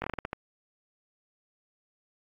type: slowing click train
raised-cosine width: 0.5 ms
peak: -17 dBFS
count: 8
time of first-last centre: 0.02-0.331 s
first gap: 20 ms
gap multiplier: 1.26
effects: AAC 64 kbps

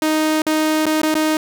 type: tone with dropouts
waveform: sawtooth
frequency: 311.1 Hz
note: D#4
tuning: in tune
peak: -11 dBFS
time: 0.02-1.37 s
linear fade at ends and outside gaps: 2 ms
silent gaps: 0.42-0.466 / 0.857-0.864 / 1.017-1.032 / 1.142-1.152 s
effects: none

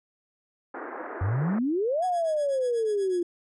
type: band-pass noise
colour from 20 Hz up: pink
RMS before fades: -37 dBFS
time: 0.74-1.59 s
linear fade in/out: 5 ms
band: 280 to 1800 Hz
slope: 48 dB/octave
type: exponential two-way sweep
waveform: sine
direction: up then down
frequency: 87.31 to 746 to 341.5 Hz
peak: -23 dBFS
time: 1.21-3.23 s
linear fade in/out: 5 ms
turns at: 2.05 s
type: tone with tremolo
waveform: 5% pulse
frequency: 1671 Hz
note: G#6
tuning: 10 cents sharp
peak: -32 dBFS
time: 2.02-3.23 s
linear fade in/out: 5 ms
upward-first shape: triangle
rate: 8.2 Hz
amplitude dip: 100%
effects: resampled to 24000 Hz

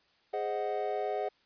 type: chord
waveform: triangle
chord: Ab dominant seventh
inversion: none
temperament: equal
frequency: 415.3 / 523.3 / 622.3 / 740 Hz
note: Ab4 / C5 / Eb5 / Gb5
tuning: 0 / 0 / 0 / 0 cents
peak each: -33 / -37 / -35 / -33 dBFS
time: 0.33-1.29 s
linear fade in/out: 10 ms
effects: white hiss -68 dBFS RMS until 1.45 s + resampled to 11025 Hz

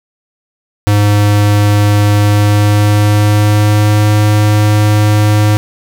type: tone with pitch glide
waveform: square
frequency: 103.4 to 105.33 Hz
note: G#2 to G#2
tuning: -7 to +25 cents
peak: -7 dBFS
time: 0.87-5.57 s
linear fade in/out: 0 ms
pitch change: +32 cents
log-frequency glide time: 2.17-4.11 s
effects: none

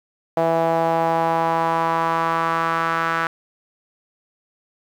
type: tone with band-pass filter sweep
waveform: sawtooth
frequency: 164.81 Hz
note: E3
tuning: in tune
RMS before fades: -20 dBFS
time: 0.37-3.27 s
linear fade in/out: 2 ms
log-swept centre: 680 to 1400 Hz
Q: 3.1
effects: 8-bit

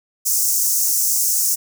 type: high-pass noise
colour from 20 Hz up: pink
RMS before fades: -18 dBFS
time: 0.25-1.56 s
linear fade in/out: 20 ms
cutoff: 5700 Hz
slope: 48 dB/octave
effects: none

